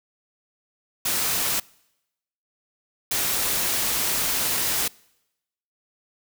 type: noise bursts at uneven times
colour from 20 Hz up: white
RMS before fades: -24 dBFS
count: 2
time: 1.05-1.6 / 3.11-4.88 s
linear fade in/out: 5 ms
effects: noise-tail reverb RT60 0.9 s tail -25 dB re dry